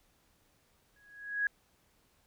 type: tone with exponential growth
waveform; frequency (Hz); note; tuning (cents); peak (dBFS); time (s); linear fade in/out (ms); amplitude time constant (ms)
sine; 1661.2; G#6; 0; -25; 0.96-1.47; 2; 110
effects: pink hiss -70 dBFS RMS until 2.26 s